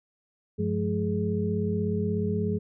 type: tone cluster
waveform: sine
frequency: 98.1 / 175.5 / 212 / 419.5 Hz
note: G2 / F3 / G#3 / G#4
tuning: +2 / +9 / +36 / +17 cents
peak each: -30 dBFS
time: 0.58-2.59 s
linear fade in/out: 20 ms
effects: none